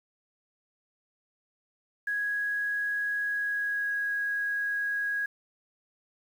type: tone with pitch glide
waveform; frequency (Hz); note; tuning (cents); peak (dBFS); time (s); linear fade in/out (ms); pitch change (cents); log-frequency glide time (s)
sine; 1661.2 to 1651.6; G#6 to G#6; 0 to -10; -27; 2.07-5.26; 5; -10; 3.22-4.13
effects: 9-bit